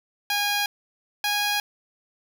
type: tone pair in turn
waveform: 10% pulse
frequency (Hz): 819 / 824.2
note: G#5 / G#5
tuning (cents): -24 / -13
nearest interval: unison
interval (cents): 11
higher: second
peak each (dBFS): -14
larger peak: neither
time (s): 0.3-0.66 / 1.24-1.6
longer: neither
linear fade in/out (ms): 2
effects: none